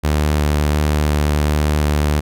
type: tone with vibrato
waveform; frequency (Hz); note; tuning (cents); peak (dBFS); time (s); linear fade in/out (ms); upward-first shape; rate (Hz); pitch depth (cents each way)
sawtooth; 74.7; D2; +30; -10; 0.03-2.21; 20; square; 1.4; 10
effects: none